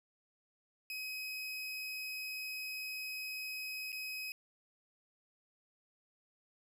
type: tone with dropouts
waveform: 30% pulse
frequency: 2533 Hz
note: D#7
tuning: 30 cents sharp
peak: -37 dBFS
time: 0.9-4.32 s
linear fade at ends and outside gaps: 1 ms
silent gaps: 3.92-3.927 s
effects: none